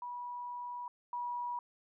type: tone pair in turn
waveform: sine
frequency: 974 / 968.7 Hz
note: B5 / B5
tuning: -24 / -34 cents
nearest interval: unison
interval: 10 cents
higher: first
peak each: -39 / -35 dBFS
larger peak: second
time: 0.02-0.88 / 1.13-1.59 s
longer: first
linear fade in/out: 2 ms
effects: none